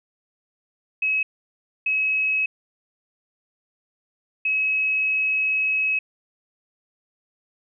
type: tone bursts at uneven times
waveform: sine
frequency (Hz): 2563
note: E7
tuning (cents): -49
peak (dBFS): -19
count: 3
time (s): 1.02-1.23 / 1.86-2.46 / 4.45-5.99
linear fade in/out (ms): 5
effects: none